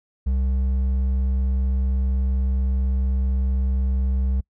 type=tone with hard clipping; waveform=triangle; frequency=65.41 Hz; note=C2; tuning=in tune; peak=-20 dBFS; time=0.26-4.41 s; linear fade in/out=10 ms; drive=8 dB; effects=noise-tail reverb RT60 0.1 s tail -26 dB re dry